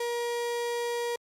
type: tone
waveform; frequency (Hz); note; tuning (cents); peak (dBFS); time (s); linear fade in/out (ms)
35% pulse; 475.3; A#4; +34; -27; 0-1.16; 5
effects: low-pass 12000 Hz 12 dB/octave + Opus 48 kbps